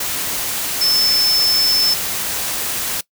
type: tone in noise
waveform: sine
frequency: 5274 Hz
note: E8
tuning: in tune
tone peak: -13 dBFS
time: 0.81-1.94 s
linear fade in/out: 5 ms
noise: white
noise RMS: -22 dBFS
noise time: 0-3.01 s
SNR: +6 dB
effects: noise-tail reverb RT60 0.1 s tail -21 dB re dry